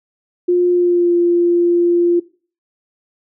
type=tone with pitch glide; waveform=sine; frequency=355 to 346.7 Hz; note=F4 to F4; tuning=+28 to -13 cents; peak=-10 dBFS; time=0.48-2.2 s; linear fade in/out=10 ms; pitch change=-41 cents; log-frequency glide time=0.71-1.14 s; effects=noise-tail reverb RT60 0.4 s tail -20 dB re dry